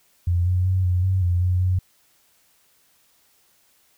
sine tone with pitch steps, 87.4 / 90.9 / 93.3 / 90.1 / 94.3 / 88.3 / 90.6 / 91.8 Hz, F2 / F#2 / F#2 / F#2 / F#2 / F2 / F#2 / F#2, +2 / -30 / +15 / -45 / +33 / +20 / -36 / -13 cents, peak -17 dBFS, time 0.27-1.79 s, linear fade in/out 5 ms, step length 190 ms, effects white hiss -61 dBFS RMS until 3.97 s

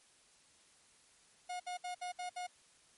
45% pulse tone bursts, 720 Hz, F#5, 47 cents flat, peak -39 dBFS, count 6, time 1.49-2.47 s, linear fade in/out 10 ms, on 110 ms, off 64 ms, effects white hiss -66 dBFS RMS until 2.97 s + MP3 48 kbps

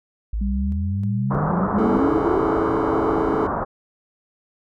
sine exponential sweep, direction up, 52.1 to 405.1 Hz, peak -21 dBFS, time 0.33-2.43 s, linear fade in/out 5 ms
sine tone with tremolo, 198.8 Hz, G3, 25 cents sharp, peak -23 dBFS, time 0.41-2 s, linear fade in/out 5 ms, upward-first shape square, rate 1.6 Hz, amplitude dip 35%
white low-pass noise, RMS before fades -24 dBFS, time 1.3-3.65 s, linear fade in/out 20 ms, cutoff 1300 Hz, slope 48 dB/octave
triangle chord, A major seventh, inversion first, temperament equal with one note detuned, 277.2 / 329.6 / 407.9 / 440 Hz, C#4 / E4 / G#4 / A4, 0 / 0 / -31 / 0 cents, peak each -26 / -22 / -25 / -22 dBFS, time 1.78-3.47 s, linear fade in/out 5 ms
effects none

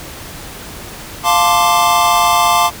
square chord, D minor seventh, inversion first, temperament equal, 698.5 / 880 / 1046.5 / 1174.7 Hz, F5 / A5 / C6 / D6, 0 / 0 / 0 / 0 cents, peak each -16 dBFS, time 1.23-2.71 s, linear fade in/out 50 ms, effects pink hiss -31 dBFS RMS until 2.8 s

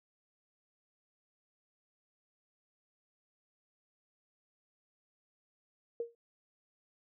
sine tone with exponential decay, 467.6 Hz, A#4, 5 cents sharp, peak -30 dBFS, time 6-6.15 s, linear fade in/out 2 ms, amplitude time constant 31 ms, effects none

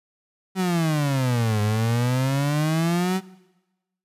35% pulse exponential two-way sweep, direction down then up, 191.4 to 103.83 to 191.4 Hz, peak -18 dBFS, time 0.55-3.21 s, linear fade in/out 50 ms, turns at 1.61 s, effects noise-tail reverb RT60 1.0 s tail -20 dB re dry + resampled to 32000 Hz

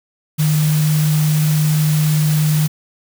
sine tone in noise, 152.9 Hz, D#3, 30 cents flat, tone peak -12 dBFS, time 0.38-2.68 s, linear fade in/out 20 ms, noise white, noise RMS -26 dBFS, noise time 0.38-2.68 s, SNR +11 dB, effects none

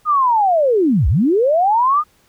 sine linear two-way sweep, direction down then up, 1252 to 55 to 1252 Hz, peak -11 dBFS, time 0.05-2.04 s, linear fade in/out 50 ms, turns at 1.08 s, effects pink hiss -56 dBFS RMS until 2.28 s

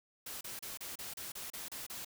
white noise bursts, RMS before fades -44 dBFS, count 10, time 0.26-2.048 s, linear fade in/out 5 ms, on 150 ms, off 32 ms, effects none

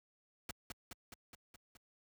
pink noise with echo, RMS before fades -42 dBFS, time 0.49-0.51 s, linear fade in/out 2 ms, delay 210 ms, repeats 6, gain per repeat -3 dB, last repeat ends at 1.77 s, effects high-pass 60 Hz 12 dB/octave

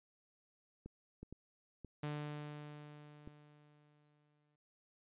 clicks, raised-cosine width 3 ms, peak -36 dBFS, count 5, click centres 0.86 / 1.23 / 1.326 / 1.847 / 3.275 s
sawtooth tone with exponential decay, 148.5 Hz, D3, 20 cents sharp, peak -35 dBFS, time 2.03-4.56 s, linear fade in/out 5 ms, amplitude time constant 550 ms
effects resampled to 8000 Hz

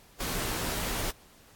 pink noise with comb filter, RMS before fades -32 dBFS, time 0.2-1.11 s, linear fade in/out 5 ms, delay 14 ms, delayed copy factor -0.6, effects pink hiss -57 dBFS RMS until 1.55 s + AAC 64 kbps

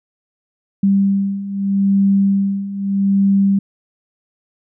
sine beating tone pair, 196.5 / 197.3 Hz, G3 / G3, +4 / +11 cents, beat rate 0.8 Hz, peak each -18 / -14 dBFS, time 0.83-3.59 s, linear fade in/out 5 ms, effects none

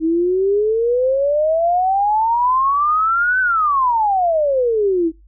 sine exponential two-way sweep, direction up then down, 315.7 to 1535 to 315.7 Hz, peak -13 dBFS, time 0-5.12 s, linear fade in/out 50 ms, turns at 3.4 s, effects noise-tail reverb RT60 0.2 s tail -21 dB re dry + added 50 Hz sine -44 dBFS peak until 5.27 s

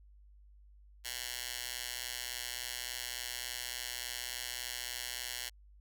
10% pulse tone with high-pass filter, 123.47 Hz, B2, in tune, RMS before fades -41 dBFS, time 1.04-5.5 s, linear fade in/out 20 ms, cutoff 2800 Hz, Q 0.69, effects added 50 Hz sine -56 dBFS peak until 5.8 s

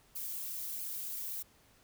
violet noise with flanger, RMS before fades -40 dBFS, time 0.15-1.43 s, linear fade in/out 10 ms, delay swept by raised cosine 0.53 to 6.23 ms, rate 1.5 Hz, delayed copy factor -0.8, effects pink hiss -65 dBFS RMS until 1.83 s

